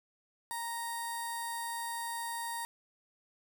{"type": "tone with notch filter", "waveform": "15% pulse", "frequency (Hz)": 932.3, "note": "A#5", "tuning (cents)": 0, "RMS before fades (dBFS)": -38, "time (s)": [0.51, 2.65], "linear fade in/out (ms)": 0, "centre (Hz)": 2700, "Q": 0.57, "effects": []}